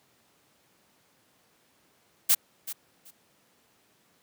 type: noise with echo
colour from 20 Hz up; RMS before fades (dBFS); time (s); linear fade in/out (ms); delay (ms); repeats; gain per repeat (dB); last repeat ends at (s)
blue; -20; 2.29-2.35; 10; 380; 2; -15; 3.11
effects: pink hiss -65 dBFS RMS until 4.22 s + high-pass 150 Hz 12 dB/octave